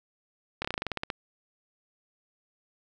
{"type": "slowing click train", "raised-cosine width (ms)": 0.3, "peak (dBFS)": -14, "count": 12, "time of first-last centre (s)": [0.62, 1.102], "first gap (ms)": 26, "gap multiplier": 1.1, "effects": []}